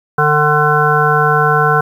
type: harmonic tone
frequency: 150 Hz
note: D3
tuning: 37 cents sharp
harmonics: 1 / 3 / 5 / 7 / 9 / 10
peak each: -16 / -16 / -16 / -16 / -16 / -16 dBFS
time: 0.18-1.81 s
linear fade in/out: 5 ms
effects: 7-bit